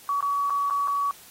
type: tone with dropouts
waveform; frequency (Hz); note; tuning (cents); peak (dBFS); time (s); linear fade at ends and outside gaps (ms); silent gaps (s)
sine; 1133; C#6; +37; -22; 0.09-1.11; 1; 0.207-0.226 / 0.498-0.504 / 0.7-0.707 / 0.875-0.881
effects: white hiss -49 dBFS RMS until 1.3 s + AAC 48 kbps